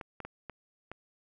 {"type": "clicks", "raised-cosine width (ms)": 0.5, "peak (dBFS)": -26, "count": 5, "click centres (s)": [0.012, 0.203, 0.25, 0.497, 0.916], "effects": []}